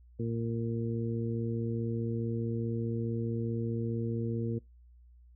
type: harmonic tone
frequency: 115.3 Hz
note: A#2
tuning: 19 cents flat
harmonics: 1 / 2 / 3 / 4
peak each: -33 / -35 / -39 / -39 dBFS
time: 0.19-4.59 s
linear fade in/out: 10 ms
effects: noise-tail reverb RT60 0.2 s tail -24 dB re dry + added 60 Hz sine -54 dBFS peak until 5.35 s